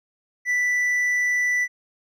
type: tone with hard clipping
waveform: sine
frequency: 1975.5 Hz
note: B6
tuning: in tune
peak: -20 dBFS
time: 0.45-1.68 s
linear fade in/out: 50 ms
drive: 3 dB
effects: none